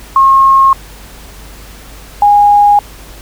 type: tone pair in turn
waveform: sine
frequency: 1079 / 821.1 Hz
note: C#6 / G#5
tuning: -47 / -20 cents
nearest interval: perfect fourth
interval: 473 cents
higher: first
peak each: -3 dBFS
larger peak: neither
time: 0.16-0.73 / 2.22-2.79 s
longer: neither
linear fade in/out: 2 ms
effects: added 50 Hz sine -33 dBFS peak until 3.21 s + pink hiss -35 dBFS RMS until 3.21 s